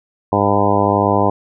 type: harmonic tone with a mistuned harmonic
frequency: 101.5 Hz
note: G#2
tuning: 39 cents flat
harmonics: 1 / 2 / 3 / 4 / 5 / 6 / 7 / 8 / 9 / 10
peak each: -21 / -21 / -21 / -21 / -21 / -21 / -21 / -21 / -21 / -21 dBFS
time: 0.32-1.3 s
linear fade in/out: 5 ms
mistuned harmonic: 10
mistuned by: -18 cents
effects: none